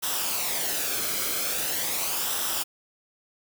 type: noise with flanger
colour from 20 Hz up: white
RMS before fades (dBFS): -28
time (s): 0.02-2.64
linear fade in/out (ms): 20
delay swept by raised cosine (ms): 0.44 to 1.11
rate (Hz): 0.42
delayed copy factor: -0.55
effects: none

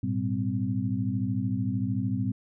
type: tone cluster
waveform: sine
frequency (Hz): 105.4 / 118.7 / 195.2 / 256.6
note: G#2 / A#2 / G3 / C4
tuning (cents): +26 / +32 / -7 / -34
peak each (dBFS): -31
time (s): 0.03-2.32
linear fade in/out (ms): 5
effects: none

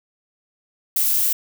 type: noise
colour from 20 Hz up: violet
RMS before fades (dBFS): -19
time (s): 0.96-1.33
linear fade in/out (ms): 5
effects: none

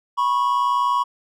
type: tone pair together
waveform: triangle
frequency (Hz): 980 / 1100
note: B5 / C#6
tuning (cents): -14 / -14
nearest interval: major second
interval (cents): 200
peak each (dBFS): -18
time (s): 0.17-1.04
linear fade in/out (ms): 20
effects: none

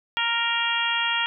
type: harmonic tone with a mistuned harmonic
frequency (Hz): 465.8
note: A#4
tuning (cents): -1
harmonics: 2 / 3 / 4 / 5 / 6 / 7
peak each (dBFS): -29 / -29 / -29 / -31 / -27 / -28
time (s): 0.17-1.26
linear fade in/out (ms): 0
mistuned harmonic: 5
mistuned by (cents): +19
effects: none

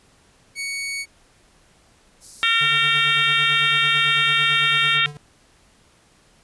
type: tone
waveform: sawtooth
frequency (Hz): 2230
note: C#7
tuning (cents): +10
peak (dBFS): -22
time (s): 0.55-1.06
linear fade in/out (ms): 50
type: high-pass noise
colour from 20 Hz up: white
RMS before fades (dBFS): -41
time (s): 2.2-4.99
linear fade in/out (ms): 50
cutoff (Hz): 4400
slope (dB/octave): 48
type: harmonic tone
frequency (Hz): 457.5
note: A#4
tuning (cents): -32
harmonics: 3 / 4 / 5 / 6 / 7 / 8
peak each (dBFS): -23 / -23 / -23 / -23 / -23 / -23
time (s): 2.43-5.06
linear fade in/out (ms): 0
type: tone with tremolo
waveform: square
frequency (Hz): 146.83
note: D3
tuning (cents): 0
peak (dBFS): -31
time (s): 2.61-5.17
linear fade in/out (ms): 0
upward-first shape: sine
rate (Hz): 9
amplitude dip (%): 70
effects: pink hiss -56 dBFS RMS until 6.43 s + resampled to 24000 Hz

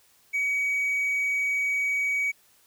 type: tone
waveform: triangle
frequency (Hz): 2263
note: C#7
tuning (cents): +35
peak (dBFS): -21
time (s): 0.33-2.32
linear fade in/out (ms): 20
effects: tanh soft clip ceiling -17 dBFS + white hiss -61 dBFS RMS until 2.66 s

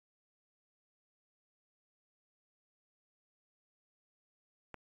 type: click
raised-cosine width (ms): 0.5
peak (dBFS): -29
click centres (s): 4.743
effects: AAC 32 kbps

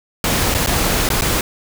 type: noise with dropouts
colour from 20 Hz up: pink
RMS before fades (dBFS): -17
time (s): 0.24-1.41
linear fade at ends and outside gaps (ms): 2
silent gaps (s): 0.542-0.547 / 0.663-0.671 / 1.09-1.102 / 1.211-1.219
effects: none

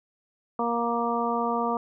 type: harmonic tone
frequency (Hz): 235.1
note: A#3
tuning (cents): +15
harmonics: 1 / 2 / 3 / 4 / 5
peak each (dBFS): -30 / -30 / -30 / -30 / -30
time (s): 0.59-1.77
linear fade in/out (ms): 2
effects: none

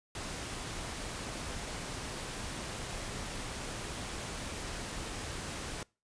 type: noise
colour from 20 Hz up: pink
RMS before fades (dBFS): -40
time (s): 0.15-5.83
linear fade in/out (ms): 2
effects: noise-tail reverb RT60 0.3 s tail -24 dB re dry + resampled to 22050 Hz

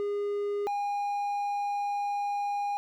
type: tone pair in turn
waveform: triangle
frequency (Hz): 408.6 / 813.7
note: G#4 / G#5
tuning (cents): -28 / -36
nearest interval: octave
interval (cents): 1192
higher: second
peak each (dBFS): -26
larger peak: neither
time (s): 0-0.67 / 0.67-2.77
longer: second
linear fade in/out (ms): 0
effects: none

